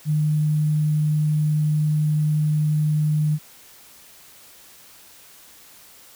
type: tone with sample-and-hold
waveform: sine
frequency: 151.9 Hz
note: D#3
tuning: 41 cents flat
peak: -17 dBFS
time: 0.05-3.39 s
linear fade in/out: 50 ms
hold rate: 11025 Hz
effects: white hiss -48 dBFS RMS until 6.15 s